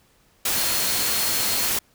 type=tone in noise; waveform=sine; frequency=4277 Hz; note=C8; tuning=37 cents sharp; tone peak=-31 dBFS; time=0.56-1.68 s; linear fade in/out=5 ms; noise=white; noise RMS=-23 dBFS; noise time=0.45-1.79 s; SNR=-11 dB; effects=pink hiss -60 dBFS RMS until 1.94 s